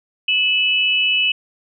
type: tone pair together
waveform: sine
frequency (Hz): 2598 / 2963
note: E7 / F#7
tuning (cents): -26 / +2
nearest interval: major second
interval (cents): 228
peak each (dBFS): -17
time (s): 0.28-1.32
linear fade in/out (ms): 5
effects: none